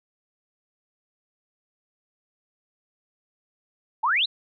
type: exponential sweep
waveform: sine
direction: up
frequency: 836 to 4186 Hz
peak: -19 dBFS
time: 4.03-4.26 s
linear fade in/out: 10 ms
effects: none